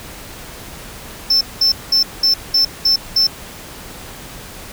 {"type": "tone bursts", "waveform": "triangle", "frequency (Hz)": 5320, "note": "E8", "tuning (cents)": 15, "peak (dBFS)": -9, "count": 7, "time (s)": [1.3, 3.27], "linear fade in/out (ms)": 5, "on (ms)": 110, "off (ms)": 200, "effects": ["pink hiss -34 dBFS RMS until 4.72 s"]}